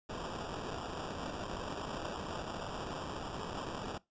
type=noise with sample-and-hold; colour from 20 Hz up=violet; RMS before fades=-41 dBFS; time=0.09-3.98 s; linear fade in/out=5 ms; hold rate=2100 Hz; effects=noise-tail reverb RT60 0.2 s tail -21 dB re dry + resampled to 16000 Hz